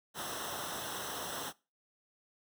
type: noise with comb filter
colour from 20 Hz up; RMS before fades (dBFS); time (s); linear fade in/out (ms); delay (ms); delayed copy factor
pink; -40; 0.14-1.53; 50; 0.43; -0.8
effects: noise-tail reverb RT60 0.3 s tail -22 dB re dry + high-pass 80 Hz 12 dB/octave